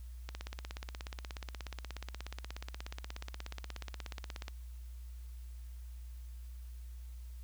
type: click train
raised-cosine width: 0.2 ms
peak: -25 dBFS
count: 71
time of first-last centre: 0.29-4.482 s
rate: 16.7 Hz
effects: added 60 Hz sine -44 dBFS peak until 7.43 s + white hiss -66 dBFS RMS until 7.43 s